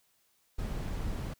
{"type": "noise", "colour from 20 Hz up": "brown", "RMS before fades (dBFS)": -35, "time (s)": [0.58, 1.34], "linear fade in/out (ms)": 10, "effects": ["white hiss -71 dBFS RMS until 1.39 s"]}